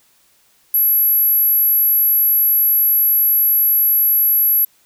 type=tone; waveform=sine; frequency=11650 Hz; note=F#9; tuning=28 cents flat; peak=-11 dBFS; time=0.74-4.65 s; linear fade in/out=5 ms; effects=white hiss -56 dBFS RMS until 4.85 s